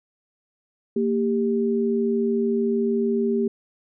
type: tone pair together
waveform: sine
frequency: 230.2 / 396.6 Hz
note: A#3 / G4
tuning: -22 / +20 cents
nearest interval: major sixth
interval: 942 cents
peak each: -22 dBFS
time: 0.96-3.48 s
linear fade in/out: 5 ms
effects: none